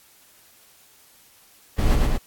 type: noise with echo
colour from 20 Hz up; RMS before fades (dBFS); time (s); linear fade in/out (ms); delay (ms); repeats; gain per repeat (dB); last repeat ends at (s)
brown; -17; 1.78-1.96; 10; 110; 2; -2; 2.18
effects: white hiss -54 dBFS RMS until 2.26 s + AAC 64 kbps